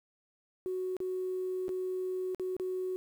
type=tone with dropouts; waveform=sine; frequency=370.4 Hz; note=F#4; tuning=2 cents sharp; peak=-31 dBFS; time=0.66-2.96 s; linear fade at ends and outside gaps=0 ms; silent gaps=0.967-1.003 / 1.682-1.691 / 2.347-2.397 / 2.566-2.598 s; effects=tanh soft clip ceiling -27 dBFS + 10-bit